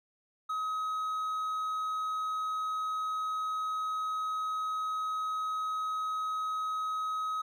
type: tone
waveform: triangle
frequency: 1270 Hz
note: D#6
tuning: 35 cents sharp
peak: -29 dBFS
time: 0.49-7.42 s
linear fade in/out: 10 ms
effects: none